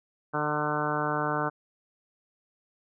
harmonic tone, 150 Hz, D3, 37 cents sharp, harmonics 1 / 2 / 3 / 4 / 5 / 6 / 7 / 8 / 9 / 10, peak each -35 / -35 / -35 / -35 / -35 / -35 / -35 / -35 / -35 / -35 dBFS, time 0.33-1.5 s, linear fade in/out 20 ms, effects none

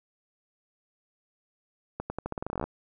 accelerating click train, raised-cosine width 1 ms, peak -18 dBFS, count 16, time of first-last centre 2-2.64 s, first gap 100 ms, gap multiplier 0.86, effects none

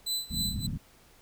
sawtooth tone with tremolo, 4009 Hz, B7, 25 cents sharp, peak -25 dBFS, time 0.06-0.67 s, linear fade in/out 10 ms, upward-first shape sine, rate 3.4 Hz, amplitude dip 90%
white low-pass noise, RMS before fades -34 dBFS, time 0.3-0.78 s, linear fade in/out 10 ms, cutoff 230 Hz, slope 48 dB/octave
effects pink hiss -59 dBFS RMS until 1.21 s

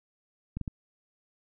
clicks, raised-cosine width 5 ms, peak -21 dBFS, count 3, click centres 0.57 / 0.613 / 0.678 s, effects none

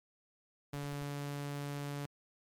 sawtooth tone, 143.3 Hz, D3, 42 cents flat, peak -34 dBFS, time 0.73-2.06 s, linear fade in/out 5 ms
brown noise bursts, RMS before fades -50 dBFS, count 4, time 0.74-1.034 s, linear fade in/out 5 ms, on 30 ms, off 58 ms
effects MP3 96 kbps

